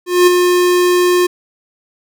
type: tone with ADSR envelope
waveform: square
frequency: 357.2 Hz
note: F4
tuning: 39 cents sharp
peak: -5 dBFS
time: 0.06-1.27 s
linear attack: 210 ms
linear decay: 15 ms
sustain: -5 dB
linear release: 11 ms
effects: none